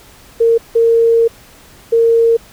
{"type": "tone bursts at uneven times", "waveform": "sine", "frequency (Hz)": 460, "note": "A#4", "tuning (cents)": -23, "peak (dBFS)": -7, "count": 3, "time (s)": [[0.4, 0.58], [0.75, 1.28], [1.92, 2.37]], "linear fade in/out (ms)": 10, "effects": ["pink hiss -42 dBFS RMS until 2.52 s"]}